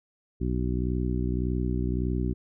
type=harmonic tone; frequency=61.74 Hz; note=B1; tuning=in tune; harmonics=1 / 2 / 3 / 4 / 5 / 6; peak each=-28 / -31 / -33 / -34 / -35 / -36 dBFS; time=0.4-2.34 s; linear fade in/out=20 ms; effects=none